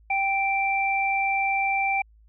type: tone pair together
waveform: sine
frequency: 784 / 2349 Hz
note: G5 / D7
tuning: 0 / 0 cents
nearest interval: octave + perfect fifth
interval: 1900 cents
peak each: -24 dBFS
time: 0.1-2.02 s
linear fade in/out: 5 ms
effects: added 54 Hz sine -52 dBFS peak until 2.28 s